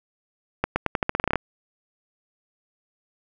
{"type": "accelerating click train", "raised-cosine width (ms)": 0.5, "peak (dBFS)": -6, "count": 13, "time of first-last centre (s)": [0.64, 1.357], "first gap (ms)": 120, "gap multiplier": 0.86, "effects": []}